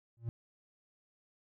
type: tone with exponential growth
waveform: triangle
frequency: 116.54 Hz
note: A#2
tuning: in tune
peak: -28 dBFS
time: 0.17-0.29 s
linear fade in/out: 0 ms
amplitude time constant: 26 ms
effects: none